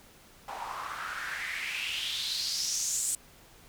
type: noise with band-pass filter sweep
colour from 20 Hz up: white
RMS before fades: -34 dBFS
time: 0.48-3.15 s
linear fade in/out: 2 ms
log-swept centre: 810 to 8400 Hz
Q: 4.6
effects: pink hiss -56 dBFS RMS until 3.68 s